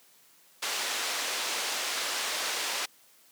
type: band-pass noise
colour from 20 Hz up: white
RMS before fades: -32 dBFS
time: 0.62-2.86 s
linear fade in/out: 10 ms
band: 440 to 5700 Hz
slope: 12 dB/octave
effects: white hiss -60 dBFS RMS until 3.31 s + high-pass 150 Hz 12 dB/octave